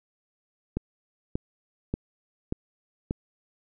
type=click train; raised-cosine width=3 ms; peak=-14 dBFS; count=5; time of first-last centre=0.77-3.109 s; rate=1.71 Hz; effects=none